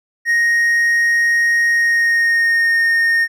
triangle tone with pitch glide, 1869 to 1841.1 Hz, A#6 to A#6, +4 to -22 cents, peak -10 dBFS, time 0.25-3.28 s, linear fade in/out 50 ms, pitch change -26 cents, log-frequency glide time 1.68-2.82 s, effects none

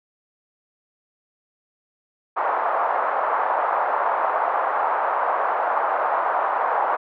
pink band-pass noise, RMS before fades -22 dBFS, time 2.36-6.97 s, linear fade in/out 20 ms, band 690 to 1200 Hz, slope 24 dB/octave, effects none

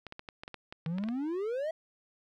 clicks, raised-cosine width 0.3 ms, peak -26 dBFS, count 12, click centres 0.067 / 0.124 / 0.194 / 0.288 / 0.435 / 0.479 / 0.543 / 0.725 / 0.862 / 0.984 / 1.038 / 1.087 s
triangle exponential sweep, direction up, 155.56 to 659.3 Hz, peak -29 dBFS, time 0.86-1.71 s, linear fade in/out 5 ms
effects none

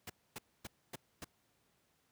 pink noise bursts, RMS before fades -44 dBFS, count 5, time 0.07-1.245 s, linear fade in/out 5 ms, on 27 ms, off 260 ms, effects pink hiss -75 dBFS RMS until 2.11 s + high-pass 80 Hz 12 dB/octave

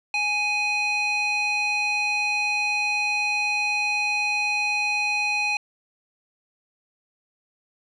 square tone with band-pass filter, 832 Hz, G#5, 3 cents sharp, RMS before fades -24 dBFS, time 0.14-5.57 s, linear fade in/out 2 ms, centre 2800 Hz, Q 2.7, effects resampled to 24000 Hz

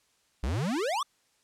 square exponential sweep, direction up, 55 to 1224 Hz, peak -28 dBFS, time 0.43-1.03 s, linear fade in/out 5 ms, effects white hiss -69 dBFS RMS until 1.43 s + low-pass 9000 Hz 12 dB/octave

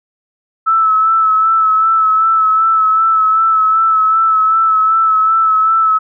sine tone with vibrato, 1308 Hz, E6, 14 cents flat, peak -8 dBFS, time 0.66-5.99 s, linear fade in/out 20 ms, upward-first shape sine, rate 2.6 Hz, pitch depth 27 cents each way, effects none

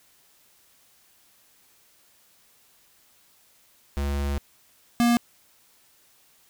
square tone pair in turn, 70.6 / 237.5 Hz, C#2 / A#3, +32 / +33 cents, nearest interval octave + major sixth, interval 2101 cents, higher second, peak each -25 / -18 dBFS, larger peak second, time 3.97-4.38 / 5-5.17 s, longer first, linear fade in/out 0 ms, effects white hiss -60 dBFS RMS until 6.49 s

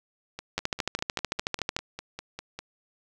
two click trains, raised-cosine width 0.2 ms, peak -19 / -9 dBFS, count 12 / 17, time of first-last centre 0.39-2.59 / 0.58-1.765 s, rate 5 / 13.5 Hz, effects none

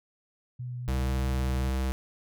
sine tone with vibrato, 123.6 Hz, B2, 2 cents sharp, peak -33 dBFS, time 0.59-1.7 s, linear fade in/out 10 ms, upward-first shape triangle, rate 4 Hz, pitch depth 12 cents each way
square tone, 65.4 Hz, C2, in tune, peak -27 dBFS, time 0.88-1.92 s, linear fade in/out 0 ms
effects none

